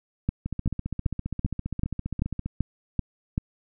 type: two click trains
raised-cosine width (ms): 5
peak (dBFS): -17 / -11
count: 31 / 9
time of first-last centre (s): 0.46-2.46 / 0.29-3.379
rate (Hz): 15 / 2.59
effects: none